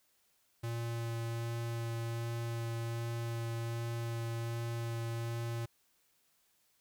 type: tone with vibrato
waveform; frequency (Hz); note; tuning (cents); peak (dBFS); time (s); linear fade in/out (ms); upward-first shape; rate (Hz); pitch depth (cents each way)
square; 116.2; A#2; -5; -36; 0.63-5.66; 10; sine; 1.3; 9
effects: white hiss -73 dBFS RMS until 6.8 s